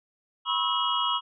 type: tone cluster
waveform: sine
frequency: 980 / 1081 / 1300 / 2905 / 3274 Hz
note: B5 / C#6 / E6 / F#7 / G#7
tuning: -14 / -44 / -24 / -32 / -25 cents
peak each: -30 dBFS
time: 0.45-1.21 s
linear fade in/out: 50 ms
effects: none